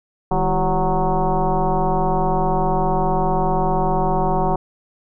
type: tone with frequency modulation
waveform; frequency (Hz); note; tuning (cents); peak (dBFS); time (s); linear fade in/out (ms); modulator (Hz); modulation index
sine; 382.4; G4; -43; -15; 0.31-4.56; 5; 180; 3.3
effects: none